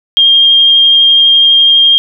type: tone with vibrato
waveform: sine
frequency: 3216 Hz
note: G7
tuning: 44 cents sharp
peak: -3 dBFS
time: 0.17-1.98 s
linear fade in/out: 0 ms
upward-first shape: triangle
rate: 12 Hz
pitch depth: 12 cents each way
effects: none